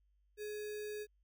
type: tone with sample-and-hold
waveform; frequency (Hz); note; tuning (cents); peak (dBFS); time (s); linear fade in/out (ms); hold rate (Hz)
sine; 421.2; G#4; +24; -40; 0.37-1.07; 50; 2100
effects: added 50 Hz sine -70 dBFS peak until 1.23 s